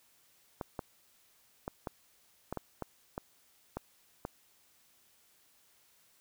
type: clicks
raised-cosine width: 1 ms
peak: -22 dBFS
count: 10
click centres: 0.612 / 0.792 / 1.679 / 1.872 / 2.526 / 2.573 / 2.823 / 3.179 / 3.77 / 4.251 s
effects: white hiss -67 dBFS RMS until 6.2 s